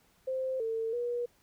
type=tone with pitch steps; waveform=sine; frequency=522 / 450.1 / 481.5 Hz; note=C5 / A4 / B4; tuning=-4 / +39 / -44 cents; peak=-30 dBFS; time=0.27-1.26 s; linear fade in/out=10 ms; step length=330 ms; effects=pink hiss -67 dBFS RMS until 1.42 s